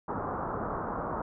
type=low-pass noise; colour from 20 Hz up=white; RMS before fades=-34 dBFS; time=0.08-1.22 s; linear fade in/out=5 ms; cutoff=1300 Hz; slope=48 dB/octave; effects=none